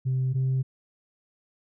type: tone pair in turn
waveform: sine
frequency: 130 / 131.28 Hz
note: C3 / C3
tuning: -11 / +6 cents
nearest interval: unison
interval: 17 cents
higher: second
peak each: -21 / -20 dBFS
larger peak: second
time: 0.05-0.34 / 0.34-0.63 s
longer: neither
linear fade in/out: 20 ms
effects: tanh soft clip ceiling -20 dBFS